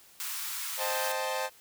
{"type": "high-pass noise", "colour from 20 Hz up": "white", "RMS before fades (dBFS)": -36, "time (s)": [0.2, 1.12], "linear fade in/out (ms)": 0, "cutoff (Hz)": 920, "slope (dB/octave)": 48}
{"type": "chord", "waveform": "sawtooth", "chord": "A half-diminished seventh", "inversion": "first", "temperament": "equal", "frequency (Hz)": [523.3, 622.3, 784, 880], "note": ["C5", "Eb5", "G5", "A5"], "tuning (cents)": [0, 0, 0, 0], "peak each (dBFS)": [-30, -33, -35, -31], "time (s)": [0.77, 1.5], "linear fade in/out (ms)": 50}
{"effects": ["white hiss -57 dBFS RMS until 1.6 s"]}